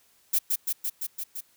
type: noise with echo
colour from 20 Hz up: violet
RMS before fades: -23 dBFS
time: 0.33-0.39 s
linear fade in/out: 10 ms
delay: 170 ms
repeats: 6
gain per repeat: -2 dB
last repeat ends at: 1.41 s
effects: white hiss -63 dBFS RMS until 1.56 s